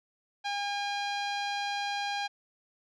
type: tone with low-pass filter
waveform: sawtooth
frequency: 810 Hz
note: G#5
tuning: 43 cents flat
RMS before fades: -33 dBFS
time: 0.44-2.28 s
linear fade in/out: 20 ms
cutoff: 4200 Hz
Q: 1.7
effects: none